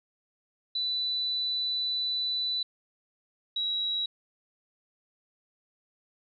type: tone pair in turn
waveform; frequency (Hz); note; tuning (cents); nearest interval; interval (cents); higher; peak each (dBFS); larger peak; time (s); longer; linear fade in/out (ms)
sine; 3980 / 3871; B7 / B7; +13 / -35; unison; 48; first; -27 / -27; neither; 0.75-2.63 / 3.56-4.06; first; 5
effects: none